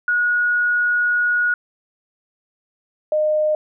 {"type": "tone pair in turn", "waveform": "sine", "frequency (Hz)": [1452, 612.3], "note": ["F#6", "D#5"], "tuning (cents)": [-33, -28], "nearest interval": "octave + minor third", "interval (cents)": 1495, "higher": "first", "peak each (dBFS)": -15, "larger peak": "neither", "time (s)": [[0.08, 1.54], [3.12, 3.55]], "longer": "first", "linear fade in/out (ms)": 2, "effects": []}